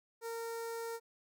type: tone with notch filter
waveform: sawtooth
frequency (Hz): 460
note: A#4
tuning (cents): -23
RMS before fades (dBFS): -41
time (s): 0.21-1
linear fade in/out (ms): 50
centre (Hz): 3000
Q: 1
effects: none